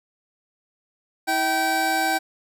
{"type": "tone pair together", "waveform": "25% pulse", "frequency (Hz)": [323.4, 773], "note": ["E4", "G5"], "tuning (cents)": [-33, -24], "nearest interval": "octave + minor third", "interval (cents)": 1509, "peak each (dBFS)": [-24, -17], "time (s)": [1.27, 2.19], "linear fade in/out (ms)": 20, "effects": []}